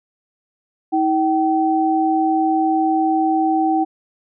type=tone pair together; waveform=sine; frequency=320 / 768.6 Hz; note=D#4 / G5; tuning=+49 / -34 cents; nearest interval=octave + minor third; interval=1517 cents; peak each=-17 dBFS; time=0.92-3.85 s; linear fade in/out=20 ms; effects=none